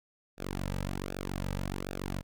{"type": "tone with flanger", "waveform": "sawtooth", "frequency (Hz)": 47.07, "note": "F#1", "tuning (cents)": 30, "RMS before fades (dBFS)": -36, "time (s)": [0.37, 2.23], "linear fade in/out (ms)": 50, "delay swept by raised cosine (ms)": [0.96, 2.86], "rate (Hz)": 1.3, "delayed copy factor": -0.9, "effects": []}